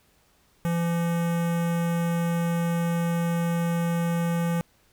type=tone with notch filter; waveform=square; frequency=169.6 Hz; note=E3; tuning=50 cents sharp; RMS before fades=-25 dBFS; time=0.65-4.61 s; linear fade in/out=0 ms; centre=4400 Hz; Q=0.98; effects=pink hiss -63 dBFS RMS until 4.92 s